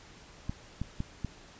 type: clicks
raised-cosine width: 5 ms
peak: -20 dBFS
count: 4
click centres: 0.495 / 0.816 / 1.004 / 1.247 s
effects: pink hiss -53 dBFS RMS until 1.59 s + resampled to 16000 Hz